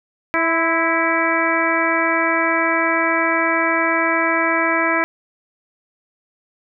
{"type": "harmonic tone with a mistuned harmonic", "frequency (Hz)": 328.5, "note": "E4", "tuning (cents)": -6, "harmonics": [1, 2, 3, 4, 5, 6, 7], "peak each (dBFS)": [-23, -23, -23, -23, -23, -23, -23], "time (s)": [0.34, 5.04], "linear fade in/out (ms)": 0, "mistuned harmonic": 3, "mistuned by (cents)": 31, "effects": []}